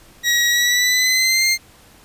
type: tone with pitch glide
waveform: 20% pulse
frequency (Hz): 1909 to 2106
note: A#6 to C7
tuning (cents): +41 to +11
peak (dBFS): -9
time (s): 0.23-1.58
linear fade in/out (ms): 50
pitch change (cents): +170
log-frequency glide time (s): 0.5-1.47
effects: pink hiss -48 dBFS RMS until 2.04 s + resampled to 32000 Hz